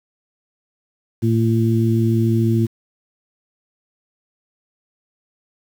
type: harmonic tone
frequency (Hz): 113.4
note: A#2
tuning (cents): -47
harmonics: 1 / 2 / 3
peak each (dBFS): -16 / -19 / -21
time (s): 1.22-2.67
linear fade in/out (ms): 20
effects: 7-bit

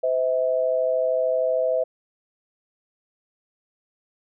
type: tone pair together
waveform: sine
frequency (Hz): 512 / 645.1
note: C5 / E5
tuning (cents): -38 / -38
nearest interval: major third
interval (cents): 400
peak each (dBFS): -22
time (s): 0.03-1.84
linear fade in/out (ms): 10
effects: none

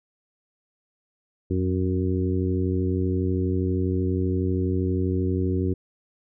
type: harmonic tone with a mistuned harmonic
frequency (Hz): 92.5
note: F#2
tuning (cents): 0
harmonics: 1 / 2 / 3 / 4 / 5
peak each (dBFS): -24 / -29 / -28 / -28 / -36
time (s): 1.5-5.74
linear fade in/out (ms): 10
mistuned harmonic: 1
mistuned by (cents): -64
effects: none

